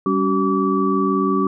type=tone cluster; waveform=sine; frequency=194.9 / 280.9 / 379.1 / 1151 Hz; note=G3 / C#4 / F#4 / D6; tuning=-10 / +23 / +42 / -35 cents; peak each=-21 dBFS; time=0.06-1.47 s; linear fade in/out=2 ms; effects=none